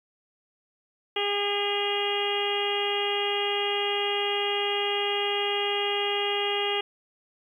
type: harmonic tone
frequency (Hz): 406.6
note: G#4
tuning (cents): -37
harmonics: 1 / 2 / 3 / 4 / 5 / 6 / 7 / 8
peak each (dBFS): -29 / -32 / -37 / -41 / -35 / -37 / -30 / -33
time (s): 1.16-6.81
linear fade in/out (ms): 5
effects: 10-bit